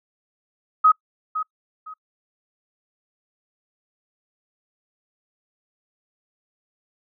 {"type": "tone with echo", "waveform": "sine", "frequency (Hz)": 1264, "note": "D#6", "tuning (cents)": 27, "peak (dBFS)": -10, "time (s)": [0.84, 0.92], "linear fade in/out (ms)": 10, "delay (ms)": 510, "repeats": 2, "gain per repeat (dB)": -12, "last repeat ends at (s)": 1.94, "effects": ["noise-tail reverb RT60 0.1 s tail -26 dB re dry"]}